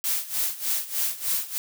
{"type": "noise with tremolo", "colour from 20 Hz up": "blue", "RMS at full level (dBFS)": -24, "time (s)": [0.04, 1.58], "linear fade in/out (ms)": 0, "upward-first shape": "sine", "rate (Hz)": 3.3, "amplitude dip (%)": 85, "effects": []}